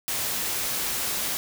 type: noise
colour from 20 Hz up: white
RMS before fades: -28 dBFS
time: 0.08-1.37 s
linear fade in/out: 0 ms
effects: none